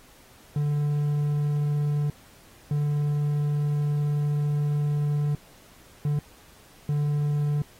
triangle tone bursts at uneven times, 146.83 Hz, D3, in tune, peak -20 dBFS, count 4, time 0.56-2.1 / 2.71-5.35 / 6.05-6.19 / 6.89-7.62 s, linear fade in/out 2 ms, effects pink hiss -54 dBFS RMS until 7.79 s + AAC 48 kbps

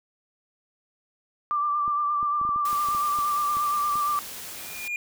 sine tone with vibrato, 1178 Hz, D6, 5 cents sharp, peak -22 dBFS, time 1.51-4.19 s, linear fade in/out 0 ms, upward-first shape sine, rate 8.6 Hz, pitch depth 30 cents each way
clicks, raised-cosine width 3 ms, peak -30 dBFS, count 12, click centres 1.879 / 2.229 / 2.414 / 2.451 / 2.491 / 2.561 / 2.73 / 2.887 / 2.949 / 3.188 / 3.569 / 3.956 s
white noise, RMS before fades -38 dBFS, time 2.65-4.88 s, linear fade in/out 2 ms
triangle tone with exponential growth, 2422 Hz, D#7, 47 cents flat, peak -23 dBFS, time 4.4-4.96 s, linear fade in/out 1 ms, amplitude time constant 120 ms
effects none

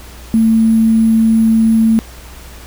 sine tone with sample-and-hold, 223.5 Hz, A3, 27 cents sharp, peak -7 dBFS, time 0.34-1.99 s, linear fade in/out 0 ms, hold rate 11025 Hz, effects added 60 Hz sine -33 dBFS peak until 2.66 s + pink hiss -37 dBFS RMS until 2.66 s

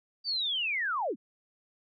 sine linear sweep, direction down, 4699 to 176.9 Hz, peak -28 dBFS, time 0.24-1.16 s, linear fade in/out 50 ms, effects none

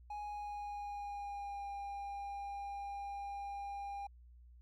triangle tone with pitch glide, 830.6 to 802.8 Hz, G#5 to G5, 0 to +41 cents, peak -39 dBFS, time 0.1-4.07 s, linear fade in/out 5 ms, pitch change -59 cents, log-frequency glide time 0.21-1.68 s, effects added 60 Hz sine -56 dBFS peak until 4.61 s

